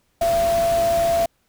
sine tone in noise, 675 Hz, E5, 41 cents sharp, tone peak -16 dBFS, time 0.21-1.26 s, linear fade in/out 5 ms, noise pink, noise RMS -30 dBFS, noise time 0.21-1.26 s, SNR +11 dB, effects pink hiss -66 dBFS RMS until 1.48 s

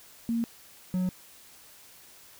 sine / triangle tone pair in turn, 231.5 / 183.41 Hz, A#3 / F#3, -12 / -15 cents, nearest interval major third, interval 403 cents, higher first, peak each -25 / -23 dBFS, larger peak second, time 0.29-0.44 / 0.94-1.09 s, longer neither, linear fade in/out 0 ms, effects white hiss -53 dBFS RMS until 2.39 s

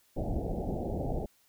pink low-pass noise, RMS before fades -33 dBFS, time 0.16-1.26 s, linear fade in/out 10 ms, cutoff 800 Hz, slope 96 dB/octave, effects white hiss -67 dBFS RMS until 1.48 s

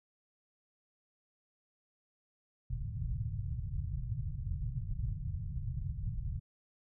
white low-pass noise, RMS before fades -37 dBFS, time 2.7-6.4 s, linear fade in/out 5 ms, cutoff 140 Hz, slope 48 dB/octave, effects none

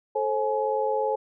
sine tone cluster, 436 / 534 / 846 Hz, A4 / C5 / G#5, -16 / +35 / +32 cents, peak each -27 dBFS, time 0.15-1.16 s, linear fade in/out 10 ms, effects none

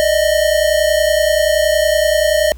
square tone pair together, 600 / 630.6 Hz, D5 / D#5, +37 / +23 cents, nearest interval minor second, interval 86 cents, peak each -15 dBFS, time 0-2.52 s, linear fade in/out 0 ms, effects added 60 Hz sine -30 dBFS peak until 2.57 s + pink hiss -49 dBFS RMS until 2.57 s

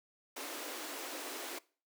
pink high-pass noise, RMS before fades -43 dBFS, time 0.36-1.59 s, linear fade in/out 10 ms, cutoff 260 Hz, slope 96 dB/octave, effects noise-tail reverb RT60 0.4 s tail -22 dB re dry

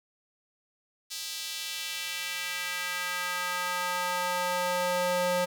square tone with high-pass filter sweep, 179.3 Hz, F3, 46 cents sharp, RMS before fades -31 dBFS, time 1.1-5.46 s, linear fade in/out 20 ms, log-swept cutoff 4400 to 450 Hz, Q 1.4, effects none

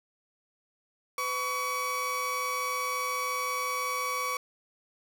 30% pulse tone pair together, 504 / 1131.4 Hz, B4 / C#6, +35 / +35 cents, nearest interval octave + major second, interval 1400 cents, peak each -35 / -27 dBFS, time 1.18-4.37 s, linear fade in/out 2 ms, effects none

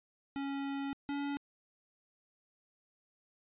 square tone pair in turn, 277.2 / 283.7 Hz, C#4 / C#4, 0 / +40 cents, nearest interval unison, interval 40 cents, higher second, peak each -36 / -35 dBFS, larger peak second, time 0.36-0.93 / 1.09-1.37 s, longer first, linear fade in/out 0 ms, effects resampled to 8000 Hz

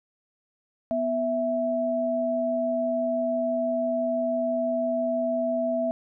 sine tone pair together, 246.9 / 659.1 Hz, B3 / E5, 0 / 0 cents, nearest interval octave + perfect fourth, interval 1700 cents, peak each -29 / -24 dBFS, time 0.91-5.91 s, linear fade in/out 0 ms, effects none

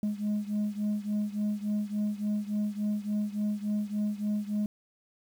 sine beating tone pair, 207.7 / 211.2 Hz, G#3 / G#3, 0 / +29 cents, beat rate 3.5 Hz, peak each -28 / -30 dBFS, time 0.03-4.66 s, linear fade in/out 2 ms, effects tanh soft clip ceiling -25 dBFS + 9-bit

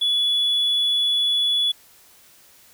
triangle tone, 3414 Hz, G#7, 47 cents sharp, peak -15 dBFS, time 0.01-1.72 s, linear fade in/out 10 ms, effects tanh soft clip ceiling -13 dBFS + white hiss -52 dBFS RMS until 2.73 s

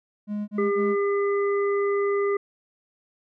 triangle tone bursts, 208.1 Hz, G#3, 4 cents sharp, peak -24 dBFS, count 3, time 0.27-0.96 s, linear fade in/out 50 ms, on 210 ms, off 30 ms
harmonic tone, 402.2 Hz, G4, 44 cents sharp, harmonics 1 / 3 / 5, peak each -21 / -31 / -35 dBFS, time 0.58-2.37 s, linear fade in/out 5 ms
effects none

